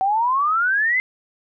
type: exponential sweep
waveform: sine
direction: up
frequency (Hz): 750 to 2093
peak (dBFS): -16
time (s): 0.01-1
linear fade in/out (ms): 0
effects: none